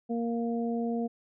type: harmonic tone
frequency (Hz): 233.1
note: A#3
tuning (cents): 0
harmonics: 1 / 2 / 3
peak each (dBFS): -29 / -34 / -38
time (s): 0.09-1.08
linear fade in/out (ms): 20
effects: none